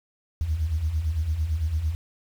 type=beating tone pair; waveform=sine; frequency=72.2 / 81.1 Hz; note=D2 / E2; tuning=-29 / -28 cents; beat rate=8.9 Hz; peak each=-29 / -23 dBFS; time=0.41-1.95 s; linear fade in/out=0 ms; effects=tanh soft clip ceiling -16 dBFS + 8-bit